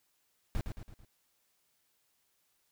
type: noise with echo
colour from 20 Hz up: brown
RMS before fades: -32 dBFS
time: 0.55-0.61 s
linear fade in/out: 0 ms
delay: 110 ms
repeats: 4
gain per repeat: -6 dB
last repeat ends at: 1.05 s
effects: white hiss -75 dBFS RMS until 2.71 s